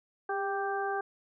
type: harmonic tone with a mistuned harmonic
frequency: 392.6 Hz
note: G4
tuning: 3 cents sharp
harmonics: 1 / 2 / 3 / 4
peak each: -34 / -33 / -39 / -37 dBFS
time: 0.29-1.01 s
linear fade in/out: 5 ms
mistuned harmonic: 1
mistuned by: +30 cents
effects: none